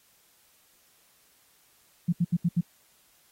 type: tone bursts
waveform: sine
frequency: 172.2 Hz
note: F3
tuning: 24 cents flat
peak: -20 dBFS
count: 5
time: 2.08-2.611 s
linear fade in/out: 10 ms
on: 47 ms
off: 74 ms
effects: white hiss -63 dBFS RMS until 3.31 s + AAC 48 kbps